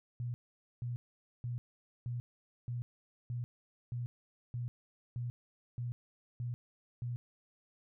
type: tone bursts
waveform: sine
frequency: 121.1 Hz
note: B2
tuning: 34 cents flat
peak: -35 dBFS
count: 12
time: 0.2-7.16 s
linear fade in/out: 0 ms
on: 140 ms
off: 480 ms
effects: none